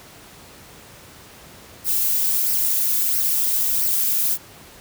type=noise with flanger; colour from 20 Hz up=violet; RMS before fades=-20 dBFS; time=1.84-4.38 s; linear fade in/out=50 ms; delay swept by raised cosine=0.27 to 3.07 ms; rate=1.5 Hz; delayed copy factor=-0.55; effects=pink hiss -44 dBFS RMS until 4.8 s + high-pass 60 Hz 12 dB/octave